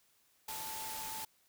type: tone in noise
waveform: sine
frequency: 880 Hz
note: A5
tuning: in tune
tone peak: -45 dBFS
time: 0.48-1.25 s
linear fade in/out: 5 ms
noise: white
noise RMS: -43 dBFS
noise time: 0.48-1.25 s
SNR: -5 dB
effects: white hiss -71 dBFS RMS until 1.48 s